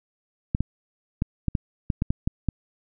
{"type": "clicks", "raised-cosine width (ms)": 5, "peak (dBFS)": -10, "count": 10, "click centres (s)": [0.549, 0.606, 1.221, 1.483, 1.552, 1.902, 2.021, 2.105, 2.275, 2.487], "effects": []}